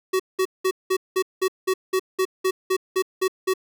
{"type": "tone bursts", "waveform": "square", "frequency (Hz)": 375.9, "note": "F#4", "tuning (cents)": 27, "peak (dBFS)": -19, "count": 14, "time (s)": [0.13, 3.538], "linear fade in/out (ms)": 10, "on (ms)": 67, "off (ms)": 190, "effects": []}